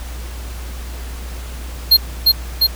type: tone with echo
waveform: square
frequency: 4219 Hz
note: C8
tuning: 14 cents sharp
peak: -6 dBFS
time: 1.91-1.97 s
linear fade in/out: 10 ms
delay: 350 ms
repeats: 2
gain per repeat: -2 dB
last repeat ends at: 2.67 s
effects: added 60 Hz sine -26 dBFS peak until 2.75 s + pink hiss -36 dBFS RMS until 2.75 s